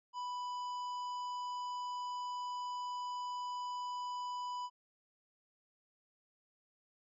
harmonic tone with a mistuned harmonic, 987.8 Hz, B5, in tune, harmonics 1 / 3 / 5 / 7, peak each -38 / -53 / -56 / -62 dBFS, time 0.13-4.7 s, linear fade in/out 50 ms, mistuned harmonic 3, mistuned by +16 cents, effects none

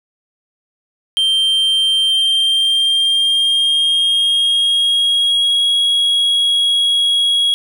triangle tone with pitch glide, 3150 to 3314 Hz, G7 to G#7, +8 to -4 cents, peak -10 dBFS, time 1.17-7.54 s, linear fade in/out 0 ms, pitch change +88 cents, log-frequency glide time 2.07-5.67 s, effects none

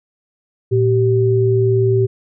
sine tone pair together, 115.01 / 386.5 Hz, A#2 / G4, -23 / -24 cents, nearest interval octave + major sixth, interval 2099 cents, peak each -14 dBFS, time 0.71-2.07 s, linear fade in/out 20 ms, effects none

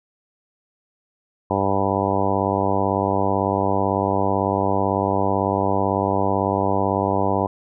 harmonic tone, 98 Hz, G2, in tune, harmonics 1 / 2 / 3 / 4 / 5 / 6 / 7 / 8 / 9 / 10, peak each -27 / -27 / -27 / -27 / -27 / -27 / -27 / -27 / -27 / -27 dBFS, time 1.5-7.47 s, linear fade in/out 5 ms, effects none

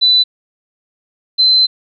sine tone pair in turn, 3991 / 4070 Hz, B7 / C8, +17 / -49 cents, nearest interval unison, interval 34 cents, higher second, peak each -7 dBFS, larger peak neither, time 0.01-0.24 / 1.38-1.67 s, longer second, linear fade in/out 20 ms, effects none

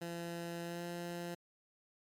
15% pulse tone with pitch glide, 170.4 to 172.98 Hz, F3 to F3, -42 to -16 cents, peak -34 dBFS, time 0.01-1.35 s, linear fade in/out 10 ms, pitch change +26 cents, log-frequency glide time 0.63-0.84 s, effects MP3 96 kbps

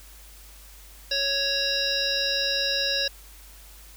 harmonic tone, 554.4 Hz, C#5, in tune, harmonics 1 / 3 / 5 / 7 / 9 / 10, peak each -32 / -31 / -32 / -28 / -29 / -30 dBFS, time 1.11-3.08 s, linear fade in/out 5 ms, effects added 50 Hz sine -47 dBFS peak until 3.96 s + white hiss -50 dBFS RMS until 3.96 s

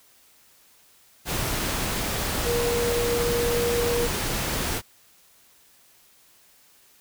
sine tone in noise, 475.7 Hz, A#4, 35 cents sharp, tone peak -23 dBFS, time 2.44-4.09 s, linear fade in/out 50 ms, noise pink, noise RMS -27 dBFS, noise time 1.25-4.82 s, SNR +1 dB, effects white hiss -57 dBFS RMS until 7 s

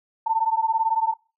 sine beating tone pair, 888 / 906 Hz, A5 / A#5, +16 / -50 cents, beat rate 18 Hz, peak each -22 dBFS, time 0.26-1.14 s, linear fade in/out 10 ms, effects noise-tail reverb RT60 0.3 s tail -22 dB re dry

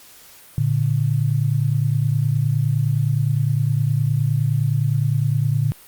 sine tone pair together, 114.3 / 144.01 Hz, A#2 / D3, -34 / -34 cents, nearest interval major third, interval 400 cents, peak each -19 dBFS, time 0.58-5.72 s, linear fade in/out 0 ms, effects white hiss -46 dBFS RMS until 5.87 s + Opus 48 kbps

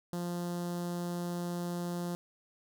sawtooth tone with notch filter, 174.61 Hz, F3, in tune, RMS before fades -36 dBFS, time 0.13-2.15 s, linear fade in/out 0 ms, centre 2300 Hz, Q 0.77, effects none

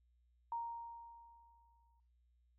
sine tone with exponential decay, 932.3 Hz, A#5, in tune, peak -37 dBFS, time 0.52-2 s, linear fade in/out 2 ms, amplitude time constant 320 ms, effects noise-tail reverb RT60 0.5 s tail -21 dB re dry + added 60 Hz sine -70 dBFS peak until 2.58 s

